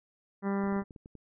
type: harmonic tone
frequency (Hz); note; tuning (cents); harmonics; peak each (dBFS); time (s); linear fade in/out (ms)
198; G3; +18; 1 / 2 / 3 / 4 / 5 / 6 / 7 / 8 / 9 / 10; -29 / -35 / -42 / -42 / -42 / -45 / -46 / -52 / -49 / -51; 0.42-0.84; 50
type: clicks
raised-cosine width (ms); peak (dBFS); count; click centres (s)
3; -35; 9; 0.639 / 0.672 / 0.725 / 0.764 / 0.821 / 0.908 / 0.962 / 1.059 / 1.153
effects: none